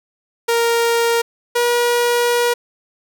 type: tone pair in turn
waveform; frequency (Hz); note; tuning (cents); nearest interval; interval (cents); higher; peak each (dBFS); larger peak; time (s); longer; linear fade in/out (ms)
sawtooth; 466.2 / 480.1; A#4 / B4; 0 / -49; minor second; 51; second; -10; neither; 0.48-1.22 / 1.55-2.54; second; 10
effects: none